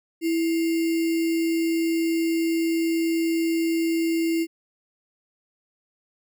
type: tone with sample-and-hold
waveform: sine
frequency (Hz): 329.6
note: E4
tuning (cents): 0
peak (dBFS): -20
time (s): 0.21-4.47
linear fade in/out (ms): 50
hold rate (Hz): 2450
effects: none